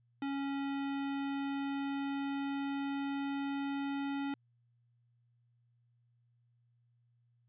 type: tone with pitch glide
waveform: square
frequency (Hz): 277.2 to 279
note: C#4 to C#4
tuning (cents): 0 to +11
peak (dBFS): -35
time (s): 0.22-4.34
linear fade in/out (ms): 2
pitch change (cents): +11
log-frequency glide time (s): 0.74-4.06
effects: added 119 Hz sine -69 dBFS peak until 7.48 s + resampled to 8000 Hz